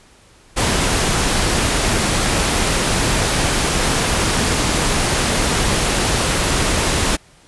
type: noise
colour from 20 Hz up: pink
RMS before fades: -17 dBFS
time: 0.56-7.17 s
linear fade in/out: 20 ms
effects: pink hiss -49 dBFS RMS until 7.47 s + resampled to 24000 Hz